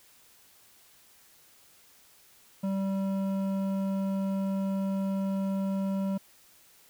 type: tone with hard clipping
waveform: sine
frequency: 194.1 Hz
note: G3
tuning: 17 cents flat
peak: -29 dBFS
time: 2.63-6.18 s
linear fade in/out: 10 ms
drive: 10 dB
effects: white hiss -59 dBFS RMS until 6.89 s